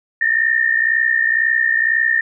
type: tone pair together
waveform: sine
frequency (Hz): 1787 / 1849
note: A6 / A#6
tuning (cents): +26 / -15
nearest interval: minor second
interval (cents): 59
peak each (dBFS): -16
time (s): 0.21-2.21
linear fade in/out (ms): 5
effects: none